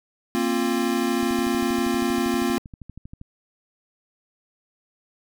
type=chord; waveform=square; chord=Bb suspended second; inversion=none; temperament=equal with one note detuned; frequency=233.1 / 265.9 / 349.2 Hz; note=Bb3 / C4 / F4; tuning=0 / +28 / 0 cents; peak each=-26 dBFS; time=0.35-2.58 s; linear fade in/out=0 ms
type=click train; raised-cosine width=5 ms; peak=-27 dBFS; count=26; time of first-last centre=1.23-3.214 s; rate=12.6 Hz
effects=none